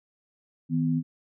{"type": "tone pair together", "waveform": "sine", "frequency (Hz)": [158.9, 251.9], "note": ["D#3", "B3"], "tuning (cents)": [37, 34], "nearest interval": "minor sixth", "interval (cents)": 797, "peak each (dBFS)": -25, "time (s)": [0.69, 1.03], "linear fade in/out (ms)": 50, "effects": []}